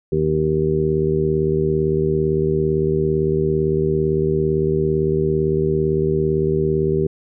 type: harmonic tone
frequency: 77.78 Hz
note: D#2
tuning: in tune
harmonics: 1 / 2 / 3 / 4 / 5 / 6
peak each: -28 / -21 / -28 / -29 / -18 / -27 dBFS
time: 0.12-7.07 s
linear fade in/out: 5 ms
effects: none